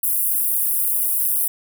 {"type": "high-pass noise", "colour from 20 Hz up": "pink", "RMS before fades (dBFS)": -20, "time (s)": [0.03, 1.48], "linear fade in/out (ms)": 5, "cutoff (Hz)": 10000, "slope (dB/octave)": 48, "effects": []}